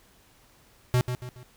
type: tone with echo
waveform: square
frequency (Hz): 124.7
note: B2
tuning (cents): +17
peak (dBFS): -20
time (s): 0.94-1.01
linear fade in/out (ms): 0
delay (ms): 140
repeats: 3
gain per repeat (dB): -8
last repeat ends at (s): 1.43
effects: pink hiss -59 dBFS RMS until 1.56 s